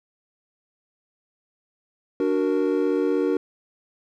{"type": "chord", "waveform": "triangle", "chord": "D augmented", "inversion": "none", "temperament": "equal", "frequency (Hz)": [293.7, 370, 466.2], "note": ["D4", "F#4", "A#4"], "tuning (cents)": [0, 0, 0], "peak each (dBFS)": -22, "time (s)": [2.2, 3.37], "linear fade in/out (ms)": 2, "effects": []}